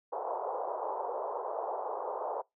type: band-pass noise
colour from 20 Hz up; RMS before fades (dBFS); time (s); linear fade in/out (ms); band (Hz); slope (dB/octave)
white; -36; 0.12-2.42; 10; 420 to 1000; 48
effects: noise-tail reverb RT60 0.2 s tail -26 dB re dry